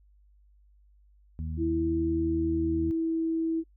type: harmonic tone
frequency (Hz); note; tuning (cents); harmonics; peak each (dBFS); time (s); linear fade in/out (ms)
79.4; D#2; +36; 1 / 2 / 3; -32 / -38 / -42; 1.39-2.91; 0
type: tone with pitch glide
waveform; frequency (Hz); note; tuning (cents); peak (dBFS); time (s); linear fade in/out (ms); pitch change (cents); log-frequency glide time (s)
sine; 329.6 to 325.8; E4 to E4; 0 to -20; -25; 1.57-3.64; 50; -20; 2.05-3.22
effects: noise-tail reverb RT60 0.1 s tail -25 dB re dry + added 50 Hz sine -57 dBFS peak until 3.76 s